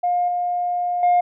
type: tone with level steps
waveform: sine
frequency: 710 Hz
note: F5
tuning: 28 cents sharp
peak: -16 / -19 / -11 dBFS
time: 0.03-1.21 s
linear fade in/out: 10 ms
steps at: 0.28 / 1.03 s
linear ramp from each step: 2 ms
effects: tanh soft clip ceiling -11 dBFS